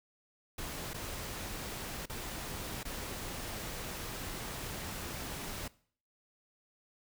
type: noise with dropouts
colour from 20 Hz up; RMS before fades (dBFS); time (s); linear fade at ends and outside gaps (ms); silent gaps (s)
pink; -41; 0.58-5.68; 5; 0.935-0.942 / 2.058-2.096 / 2.832-2.851
effects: noise-tail reverb RT60 0.5 s tail -20 dB re dry